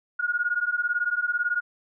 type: beating tone pair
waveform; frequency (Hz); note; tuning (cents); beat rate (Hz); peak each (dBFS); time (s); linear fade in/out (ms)
sine; 1430 / 1448; F6 / F#6; +41 / -38; 18; -26; 0.19-1.61; 10
effects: none